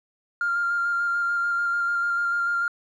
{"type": "tone with vibrato", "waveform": "triangle", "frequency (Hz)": 1396.9, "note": "F6", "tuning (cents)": 0, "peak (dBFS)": -18, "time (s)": [0.41, 2.68], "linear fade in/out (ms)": 2, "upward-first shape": "square", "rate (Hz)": 6.8, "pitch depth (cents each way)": 13, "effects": ["tanh soft clip ceiling -19 dBFS", "resampled to 24000 Hz"]}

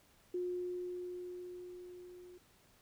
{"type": "tone with level ramp", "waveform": "sine", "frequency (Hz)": 358.6, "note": "F4", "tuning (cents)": 46, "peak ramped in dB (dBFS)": [-34, -52], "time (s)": [0.34, 2.38], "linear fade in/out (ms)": 5, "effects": ["pink hiss -67 dBFS RMS until 2.81 s"]}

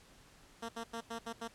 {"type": "tone bursts at uneven times", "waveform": "10% pulse", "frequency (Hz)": 229.9, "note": "A#3", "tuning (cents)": -24, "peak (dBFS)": -31, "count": 6, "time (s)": [[0.62, 0.69], [0.76, 0.84], [0.93, 1.01], [1.1, 1.19], [1.26, 1.33], [1.41, 1.48]], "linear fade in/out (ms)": 10, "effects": ["pink hiss -61 dBFS RMS until 1.54 s", "low-pass 10000 Hz 12 dB/octave"]}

